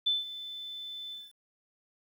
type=tone with ADSR envelope; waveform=sine; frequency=3520 Hz; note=A7; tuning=in tune; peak=-23 dBFS; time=0.06-1.33 s; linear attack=11 ms; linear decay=170 ms; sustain=-15 dB; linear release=210 ms; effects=10-bit